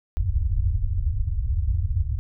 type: low-pass noise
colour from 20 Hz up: white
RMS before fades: -23 dBFS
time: 0.17-2.19 s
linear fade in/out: 0 ms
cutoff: 100 Hz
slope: 48 dB/octave
effects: none